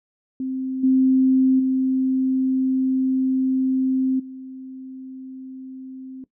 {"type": "tone with level steps", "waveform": "sine", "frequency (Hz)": 261.6, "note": "C4", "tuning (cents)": 0, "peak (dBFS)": [-23, -13, -17, -33], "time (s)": [0.4, 6.24], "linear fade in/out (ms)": 2, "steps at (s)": [0.83, 1.59, 4.19], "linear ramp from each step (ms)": 10, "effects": ["noise-tail reverb RT60 0.1 s tail -17 dB re dry"]}